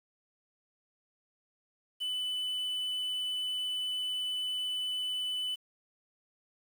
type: tone with quantisation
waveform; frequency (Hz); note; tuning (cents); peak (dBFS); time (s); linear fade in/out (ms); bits
triangle; 2997; F#7; +22; -30; 2-5.56; 20; 9
effects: none